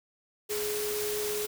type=tone in noise; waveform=sine; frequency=420 Hz; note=G#4; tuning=19 cents sharp; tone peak=-31 dBFS; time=0.49-1.47 s; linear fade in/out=20 ms; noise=white; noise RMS=-35 dBFS; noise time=0.49-1.47 s; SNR=+1 dB; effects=none